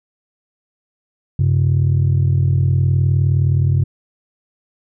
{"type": "tone pair together", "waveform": "sine", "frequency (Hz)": [95.18, 134.6], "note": ["F#2", "C3"], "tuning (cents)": [49, 49], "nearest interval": "tritone", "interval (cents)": 600, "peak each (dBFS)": -13, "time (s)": [1.39, 3.84], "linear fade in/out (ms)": 5, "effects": ["tanh soft clip ceiling -8 dBFS"]}